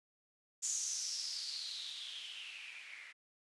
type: noise with low-pass filter sweep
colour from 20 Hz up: violet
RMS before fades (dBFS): -43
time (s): 0.62-3.13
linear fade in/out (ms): 20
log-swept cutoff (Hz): 7000 to 2000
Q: 6.7
effects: resampled to 24000 Hz